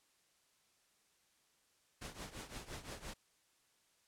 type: noise with tremolo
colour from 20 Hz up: pink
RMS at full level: -45 dBFS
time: 2.01-3.14 s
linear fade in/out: 10 ms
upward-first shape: triangle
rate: 5.8 Hz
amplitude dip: 85%
effects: white hiss -74 dBFS RMS until 4.07 s + low-pass 10000 Hz 12 dB/octave